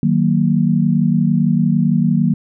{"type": "chord", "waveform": "sine", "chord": "D# minor", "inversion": "none", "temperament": "just", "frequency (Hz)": [155.56, 186.68, 233.3], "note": ["D#3", "F#3", "A#3"], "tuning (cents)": [0, 16, 2], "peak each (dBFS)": -16, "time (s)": [0.03, 2.34], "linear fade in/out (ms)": 2, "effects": []}